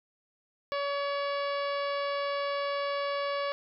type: harmonic tone with a mistuned harmonic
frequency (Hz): 566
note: C#5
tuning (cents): +36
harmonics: 1 / 2 / 3 / 4 / 5 / 6 / 7 / 8 / 9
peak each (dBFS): -31 / -34 / -41 / -42 / -45 / -46 / -49 / -47 / -52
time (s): 0.72-3.52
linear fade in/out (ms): 0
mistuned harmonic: 9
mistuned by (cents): +30
effects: none